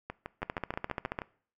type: two click trains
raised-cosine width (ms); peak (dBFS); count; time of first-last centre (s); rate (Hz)
0.5; -17 / -22; 12 / 8; 0.43-1.189 / 0.1-1.218; 14.5 / 6.26
effects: noise-tail reverb RT60 0.5 s tail -21 dB re dry